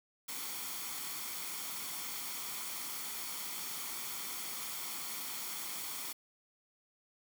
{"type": "noise with comb filter", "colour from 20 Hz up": "white", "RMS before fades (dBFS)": -41, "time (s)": [0.28, 6.13], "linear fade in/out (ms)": 10, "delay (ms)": 0.9, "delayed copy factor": 0.5, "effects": ["high-pass 200 Hz 12 dB/octave"]}